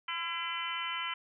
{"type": "harmonic tone with a mistuned harmonic", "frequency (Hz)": 338, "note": "E4", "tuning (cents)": 43, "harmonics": [3, 4, 5, 6, 7, 8, 9], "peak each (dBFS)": [-40, -40, -46, -41, -41, -46, -39], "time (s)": [0.08, 1.14], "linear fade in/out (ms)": 5, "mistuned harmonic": 5, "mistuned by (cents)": -37, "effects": []}